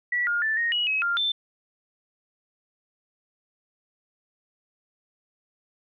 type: tone with pitch steps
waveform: sine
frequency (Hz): 1947 / 1418 / 1762 / 1864 / 2913 / 2558 / 1396 / 3547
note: B6 / F6 / A6 / A#6 / F#7 / D#7 / F6 / A7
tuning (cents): -25 / +26 / +2 / -1 / -28 / +47 / -1 / +13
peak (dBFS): -22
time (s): 0.12-1.32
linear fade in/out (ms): 5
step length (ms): 150
effects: none